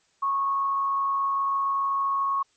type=tone with frequency modulation; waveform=sine; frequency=1100 Hz; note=C#6; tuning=14 cents flat; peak=-22 dBFS; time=0.22-2.43 s; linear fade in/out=10 ms; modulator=130 Hz; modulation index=0.22; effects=white hiss -66 dBFS RMS until 2.56 s + MP3 32 kbps